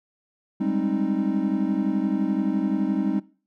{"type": "chord", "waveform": "triangle", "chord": "Ab major seventh", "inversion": "third", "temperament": "equal with one note detuned", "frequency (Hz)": [196, 207.7, 265.4, 311.1], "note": ["G3", "Ab3", "C4", "Eb4"], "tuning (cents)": [0, 0, 25, 0], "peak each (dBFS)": -25, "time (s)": [0.6, 3.2], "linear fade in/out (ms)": 10, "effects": ["noise-tail reverb RT60 0.4 s tail -21 dB re dry"]}